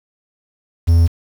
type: tone with quantisation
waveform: triangle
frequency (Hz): 83.9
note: E2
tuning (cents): +31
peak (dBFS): -6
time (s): 0.87-1.08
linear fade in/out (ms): 20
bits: 6
effects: none